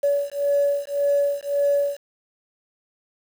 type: beating tone pair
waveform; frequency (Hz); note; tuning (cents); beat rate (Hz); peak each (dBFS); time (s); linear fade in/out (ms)
sine; 568 / 569.8; C#5 / C#5; +42 / +48; 1.8; -21; 0.03-1.98; 10
effects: tanh soft clip ceiling -12 dBFS + 7-bit